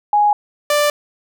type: tone pair in turn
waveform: sine / sawtooth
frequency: 830.6 / 589.2 Hz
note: G#5 / D5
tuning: 0 / +6 cents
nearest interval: tritone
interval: 594 cents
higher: first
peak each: -10 / -9 dBFS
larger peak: second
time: 0.13-0.33 / 0.7-0.9 s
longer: neither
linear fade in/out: 2 ms
effects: none